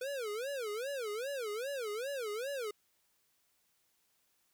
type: tone with vibrato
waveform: square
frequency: 484.9 Hz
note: B4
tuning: 32 cents flat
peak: -37 dBFS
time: 0.01-2.71 s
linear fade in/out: 5 ms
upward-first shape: sine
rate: 2.5 Hz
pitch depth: 280 cents each way
effects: white hiss -75 dBFS RMS until 4.53 s